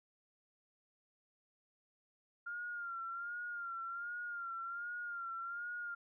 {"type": "tone with vibrato", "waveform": "sine", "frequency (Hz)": 1396.9, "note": "F6", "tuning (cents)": 0, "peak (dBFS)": -40, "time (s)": [2.46, 5.95], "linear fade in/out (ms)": 10, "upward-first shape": "sine", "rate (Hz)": 1.3, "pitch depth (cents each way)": 55, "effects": []}